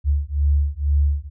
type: beating tone pair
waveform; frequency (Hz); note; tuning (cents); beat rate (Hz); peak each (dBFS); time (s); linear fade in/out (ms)
sine; 71.1 / 73.2; C#2 / D2; +45 / -5; 2.1; -19; 0.04-1.3; 50
effects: none